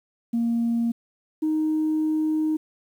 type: tone pair in turn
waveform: sine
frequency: 233.1 / 311.2 Hz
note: A#3 / D#4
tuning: 0 / 0 cents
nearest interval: perfect fourth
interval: 500 cents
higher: second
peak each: -19 / -19 dBFS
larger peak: neither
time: 0.33-0.92 / 1.42-2.57 s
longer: second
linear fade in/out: 10 ms
effects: tanh soft clip ceiling -17 dBFS + 9-bit